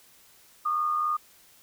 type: tone pair together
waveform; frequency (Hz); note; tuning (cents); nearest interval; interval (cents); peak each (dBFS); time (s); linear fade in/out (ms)
sine; 1136.4 / 1220; C#6 / D#6; +43 / -34; minor second; 123; -35 / -24; 0.65-1.17; 10
effects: white hiss -57 dBFS RMS until 1.62 s